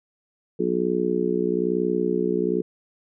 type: harmonic tone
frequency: 61.1 Hz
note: B1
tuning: 18 cents flat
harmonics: 3 / 4 / 5 / 6 / 7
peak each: -28 / -29 / -29 / -25 / -25 dBFS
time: 0.59-2.62 s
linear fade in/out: 10 ms
effects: none